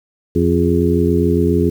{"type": "harmonic tone with a mistuned harmonic", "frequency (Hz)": 87.31, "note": "F2", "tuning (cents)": 0, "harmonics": [1, 2, 3, 4, 5], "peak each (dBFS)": [-18, -18, -18, -18, -18], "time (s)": [0.35, 1.7], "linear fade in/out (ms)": 10, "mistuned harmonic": 5, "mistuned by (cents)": -68, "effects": ["7-bit"]}